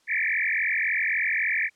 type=tone with frequency modulation; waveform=sine; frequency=2047 Hz; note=C7; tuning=38 cents flat; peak=-22 dBFS; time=0.07-1.7 s; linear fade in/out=50 ms; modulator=43.7 Hz; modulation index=7.1; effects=white hiss -65 dBFS RMS until 1.75 s + low-pass 7000 Hz 12 dB/octave